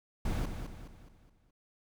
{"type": "noise with echo", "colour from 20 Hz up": "brown", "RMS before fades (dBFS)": -32, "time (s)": [0.25, 0.46], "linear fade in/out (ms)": 5, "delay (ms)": 210, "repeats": 5, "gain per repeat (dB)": -7, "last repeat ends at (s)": 1.51, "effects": []}